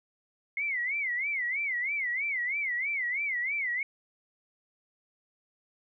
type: tone with vibrato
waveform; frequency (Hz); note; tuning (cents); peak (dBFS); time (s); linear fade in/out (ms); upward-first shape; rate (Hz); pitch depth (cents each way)
sine; 2116; C7; +19; -28; 0.57-3.83; 2; sine; 3.1; 180
effects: none